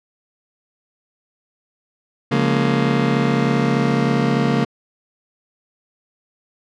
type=chord; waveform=30% pulse; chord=Bb minor seventh; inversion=first; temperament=just; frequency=139.85 / 174.81 / 209.8 / 233.1 Hz; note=Db3 / F3 / Ab3 / Bb3; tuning=+16 / +2 / +18 / 0 cents; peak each=-17 / -22 / -20 / -17 dBFS; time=2.31-4.65 s; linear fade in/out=10 ms; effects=low-pass 4000 Hz 12 dB/octave